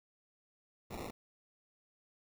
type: noise with sample-and-hold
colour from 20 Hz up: blue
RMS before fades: -44 dBFS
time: 0.9-1.11 s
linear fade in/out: 10 ms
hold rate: 1575 Hz
effects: none